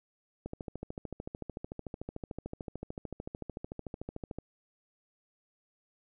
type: click train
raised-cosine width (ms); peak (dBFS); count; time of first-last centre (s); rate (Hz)
2; -25; 54; 0.46-4.386; 13.5
effects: none